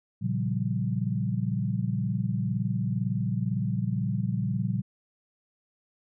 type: chord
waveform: sine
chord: G half-diminished seventh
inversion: first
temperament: equal with one note detuned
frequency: 116.54 / 138.59 / 174.61 / 194.19 Hz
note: Bb2 / Db3 / F3 / G3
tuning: 0 / 0 / 0 / -16 cents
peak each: -29 / -32 / -32 / -31 dBFS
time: 0.21-4.82 s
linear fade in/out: 20 ms
effects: none